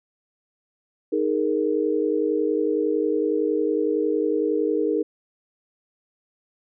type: chord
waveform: sine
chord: D# suspended fourth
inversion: none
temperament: equal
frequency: 311.1 / 415.3 / 466.2 Hz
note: D#4 / G#4 / A#4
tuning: 0 / 0 / 0 cents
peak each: -24 dBFS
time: 1.12-5.03 s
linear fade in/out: 10 ms
effects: none